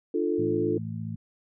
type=chord; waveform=sine; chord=D minor; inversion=none; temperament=equal with one note detuned; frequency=299.7 / 349.2 / 440 Hz; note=D4 / F4 / A4; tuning=+35 / 0 / 0 cents; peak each=-29 / -27 / -28 dBFS; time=0.14-0.78 s; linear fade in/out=5 ms
type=harmonic tone; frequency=55 Hz; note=A1; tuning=in tune; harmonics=2 / 3 / 4; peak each=-34 / -36 / -37 dBFS; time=0.38-1.16 s; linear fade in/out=10 ms
effects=none